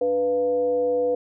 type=tone with frequency modulation; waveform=sine; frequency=493.9 Hz; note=B4; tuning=in tune; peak=-19 dBFS; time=0.01-1.15 s; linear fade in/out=5 ms; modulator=202 Hz; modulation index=0.43; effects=none